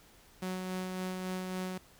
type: tone with tremolo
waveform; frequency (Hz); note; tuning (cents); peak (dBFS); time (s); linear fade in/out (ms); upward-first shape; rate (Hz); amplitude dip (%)
sawtooth; 185; F#3; 0; -30; 0.42-1.78; 5; sine; 3.6; 30
effects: pink hiss -60 dBFS RMS until 1.99 s